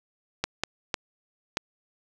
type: clicks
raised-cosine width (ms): 0.2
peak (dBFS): -8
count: 4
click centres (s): 0.44 / 0.636 / 0.942 / 1.571
effects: none